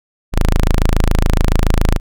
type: tone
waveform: sawtooth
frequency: 27.1 Hz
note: A0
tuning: 25 cents flat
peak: -6 dBFS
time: 0.32-2 s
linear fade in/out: 50 ms
effects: none